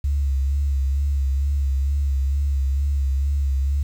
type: tone with vibrato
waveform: sine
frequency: 69.3 Hz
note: C#2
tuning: in tune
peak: -17 dBFS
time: 0.04-3.83 s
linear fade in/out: 5 ms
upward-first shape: sine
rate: 2.2 Hz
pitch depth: 50 cents each way
effects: tanh soft clip ceiling -13 dBFS + 8-bit